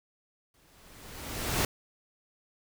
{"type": "noise with exponential growth", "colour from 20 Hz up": "pink", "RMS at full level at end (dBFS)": -26, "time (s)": [0.54, 1.65], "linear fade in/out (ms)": 2, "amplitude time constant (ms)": 240, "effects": []}